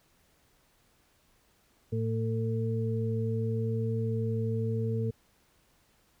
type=harmonic tone; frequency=112.6 Hz; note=A2; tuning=40 cents sharp; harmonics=1 / 2 / 4; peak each=-29 / -35 / -34 dBFS; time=1.92-5.11 s; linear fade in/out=10 ms; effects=pink hiss -67 dBFS RMS until 6.2 s